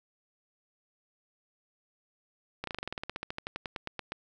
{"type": "slowing click train", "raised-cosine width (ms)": 0.3, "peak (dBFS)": -19, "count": 22, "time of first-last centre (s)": [2.64, 4.121], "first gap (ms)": 33, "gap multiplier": 1.07, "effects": []}